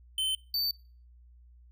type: tone pair in turn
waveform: square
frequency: 3072 / 4568 Hz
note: G7 / D8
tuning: -36 / -49 cents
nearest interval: perfect fifth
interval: 687 cents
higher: second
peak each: -28 dBFS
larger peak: neither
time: 0.18-0.35 / 0.54-0.71 s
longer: neither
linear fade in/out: 2 ms
effects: noise-tail reverb RT60 0.4 s tail -22 dB re dry + added 60 Hz sine -53 dBFS peak until 1.71 s